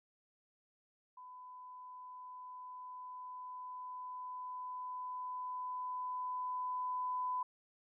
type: tone with level ramp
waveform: sine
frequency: 1003 Hz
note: B5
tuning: 26 cents sharp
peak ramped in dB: -50 to -34 dBFS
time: 1.17-7.43 s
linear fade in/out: 5 ms
effects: none